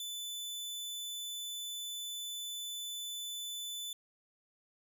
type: tone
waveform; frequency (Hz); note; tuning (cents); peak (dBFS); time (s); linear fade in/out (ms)
sawtooth; 3500; A7; -10; -36; 0-3.93; 2
effects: none

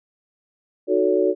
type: chord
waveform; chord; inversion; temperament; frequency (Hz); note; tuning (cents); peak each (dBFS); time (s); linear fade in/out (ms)
sine; D# half-diminished seventh; none; equal with one note detuned; 311.1 / 370 / 440 / 566; D#4 / F#4 / A4 / C#5; 0 / 0 / 0 / +36; -24 / -19 / -22 / -22; 0.87-1.35; 50
effects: none

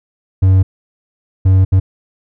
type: tone bursts at uneven times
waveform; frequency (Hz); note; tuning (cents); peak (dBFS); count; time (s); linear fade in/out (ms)
triangle; 94.5; F#2; +37; -4; 3; 0.42-0.63 / 1.45-1.65 / 1.72-1.8; 10
effects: none

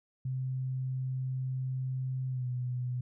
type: tone with pitch glide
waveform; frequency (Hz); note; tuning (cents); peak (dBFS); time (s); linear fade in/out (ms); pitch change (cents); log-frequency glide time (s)
sine; 130 to 124.7; C3 to B2; -11 to +17; -31; 0.25-3.01; 5; -72; 2.29-2.47
effects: none

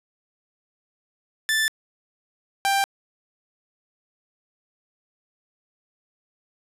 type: tone pair in turn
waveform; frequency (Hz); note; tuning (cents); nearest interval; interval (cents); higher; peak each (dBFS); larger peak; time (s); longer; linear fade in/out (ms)
sawtooth; 1760 / 788.8; A6 / G5; 0 / +11; octave + major second; 1389; first; -16 / -15; second; 1.49-1.68 / 2.65-2.84; neither; 0
effects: resampled to 32000 Hz + 9-bit

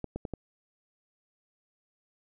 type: clicks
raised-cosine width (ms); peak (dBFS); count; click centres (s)
2; -21; 4; 0.043 / 0.16 / 0.252 / 0.337
effects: none

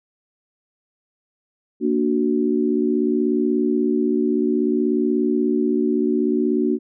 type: chord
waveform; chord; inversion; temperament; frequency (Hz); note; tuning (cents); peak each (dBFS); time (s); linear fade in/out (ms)
sine; Bb augmented; none; equal; 233.1 / 293.7 / 370; Bb3 / D4 / F#4; 0 / 0 / 0; -21; 1.8-6.79; 50
effects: none

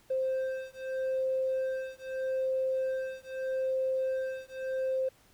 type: beating tone pair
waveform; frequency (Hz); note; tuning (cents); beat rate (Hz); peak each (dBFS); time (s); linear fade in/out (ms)
triangle; 523.3 / 524.1; C5 / C5; 0 / +3; 0.8; -29; 0.1-5.09; 10
effects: tanh soft clip ceiling -25 dBFS + pink hiss -63 dBFS RMS until 5.33 s

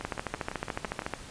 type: two click trains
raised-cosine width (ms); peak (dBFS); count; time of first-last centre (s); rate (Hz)
0.5; -15 / -20; 16 / 7; 0.05-1.137 / 0.01-1.02; 13.8 / 5.94
effects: pink hiss -46 dBFS RMS until 1.3 s + resampled to 22050 Hz

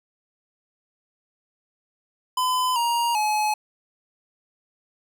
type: tone with pitch steps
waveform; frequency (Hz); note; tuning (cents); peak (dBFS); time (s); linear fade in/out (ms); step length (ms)
square; 1012 / 942 / 850; B5 / A#5 / G#5; +42 / +18 / +40; -21; 2.37-3.54; 5; 390
effects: none

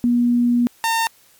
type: tone pair in turn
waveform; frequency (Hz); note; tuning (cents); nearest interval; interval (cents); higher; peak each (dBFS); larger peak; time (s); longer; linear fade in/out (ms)
sine / sawtooth; 240.9 / 909.5; B3 / A#5; -43 / -43; octave + major seventh; 2300; second; -13; neither; 0.04-0.67 / 0.84-1.07; first; 0
effects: white hiss -53 dBFS RMS until 1.39 s + MP3 96 kbps

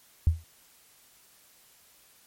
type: tone with exponential decay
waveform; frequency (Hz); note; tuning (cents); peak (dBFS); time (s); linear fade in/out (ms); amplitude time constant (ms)
sine; 81.7; E2; -15; -14; 0.27-0.44; 0; 36
effects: white hiss -59 dBFS RMS until 2.26 s + MP3 64 kbps

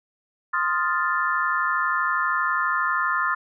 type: chord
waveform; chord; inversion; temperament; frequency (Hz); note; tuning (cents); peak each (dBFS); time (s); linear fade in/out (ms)
sine; F dominant seventh; second; equal; 1046.5 / 1244.5 / 1396.9 / 1760; C6 / Eb6 / F6 / A6; 0 / 0 / 0 / 0; -26; 0.53-3.35; 10
effects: none

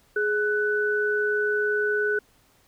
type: tone pair together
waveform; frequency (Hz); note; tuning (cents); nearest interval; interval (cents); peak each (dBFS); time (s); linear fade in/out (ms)
sine; 418.5 / 1491.4; G#4 / F#6; +13 / +13; octave + minor seventh; 2200; -24; 0.16-2.19; 5
effects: pink hiss -61 dBFS RMS until 2.67 s

